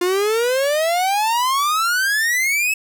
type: exponential sweep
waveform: 45% pulse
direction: up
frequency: 349.5 to 2626 Hz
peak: -16 dBFS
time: 0.01-2.74 s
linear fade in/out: 5 ms
effects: none